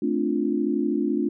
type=chord; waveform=sine; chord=D minor seventh; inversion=second; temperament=equal; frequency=220 / 261.6 / 293.7 / 349.2 Hz; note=A3 / C4 / D4 / F4; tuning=0 / 0 / 0 / 0 cents; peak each=-27 / -28 / -25 / -27 dBFS; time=0.02-1.29 s; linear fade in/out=5 ms; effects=none